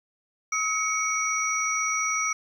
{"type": "tone cluster", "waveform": "sine", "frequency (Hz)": [1282, 2236, 5800], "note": ["E6", "C#7", "F#8"], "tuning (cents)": [-49, 14, -35], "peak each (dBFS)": -28, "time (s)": [0.52, 2.33], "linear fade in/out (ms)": 5, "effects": ["9-bit"]}